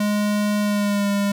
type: tone with pitch glide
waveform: square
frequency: 207.7 to 201.6 Hz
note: G#3 to G3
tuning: 0 to +49 cents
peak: -19 dBFS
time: 0-1.32 s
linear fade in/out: 5 ms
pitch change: -51 cents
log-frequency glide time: 0.6-1.09 s
effects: none